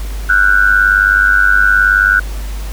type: tone with amplitude modulation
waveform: sine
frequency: 1480 Hz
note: F#6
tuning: in tune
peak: -3 dBFS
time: 0.29-2.2 s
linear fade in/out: 10 ms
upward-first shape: sine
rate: 99 Hz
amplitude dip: 90%
effects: added 50 Hz sine -19 dBFS peak until 2.72 s + pink hiss -33 dBFS RMS until 2.72 s